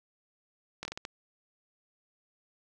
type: slowing click train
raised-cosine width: 0.2 ms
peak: -20 dBFS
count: 6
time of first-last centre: 0.83-1.051 s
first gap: 21 ms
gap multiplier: 1.38
effects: none